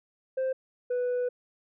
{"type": "tone pair in turn", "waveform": "sine", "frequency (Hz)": [523.3, 493.9], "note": ["C5", "B4"], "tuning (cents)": [0, 0], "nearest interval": "minor second", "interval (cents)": 100, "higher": "first", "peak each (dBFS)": -23, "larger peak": "neither", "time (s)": [[0.37, 0.53], [0.9, 1.29]], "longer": "second", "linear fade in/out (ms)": 10, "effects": ["tanh soft clip ceiling -25 dBFS"]}